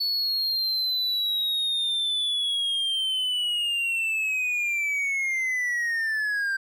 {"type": "linear sweep", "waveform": "triangle", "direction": "down", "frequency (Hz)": [4435, 1568], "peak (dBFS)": -22, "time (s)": [0, 6.57], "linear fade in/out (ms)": 10, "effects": []}